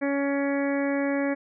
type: harmonic tone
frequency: 280 Hz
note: C#4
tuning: 18 cents sharp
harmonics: 1 / 2 / 3 / 4 / 5 / 6 / 7 / 8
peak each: -25 / -28 / -38 / -41 / -42 / -36 / -38 / -39 dBFS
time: 0.01-1.35 s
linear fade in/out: 20 ms
effects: none